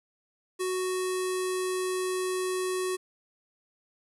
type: tone with low-pass filter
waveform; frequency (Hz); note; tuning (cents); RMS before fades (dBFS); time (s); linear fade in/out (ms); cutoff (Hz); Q
square; 370; F#4; 0; -30; 0.59-2.97; 20; 10000; 3.1
effects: 10-bit